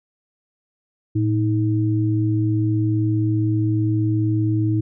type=tone pair together; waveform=sine; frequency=111.9 / 316.5 Hz; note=A2 / D#4; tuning=+30 / +30 cents; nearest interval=octave + tritone; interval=1800 cents; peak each=-18 / -21 dBFS; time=1.15-4.81 s; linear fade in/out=10 ms; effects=none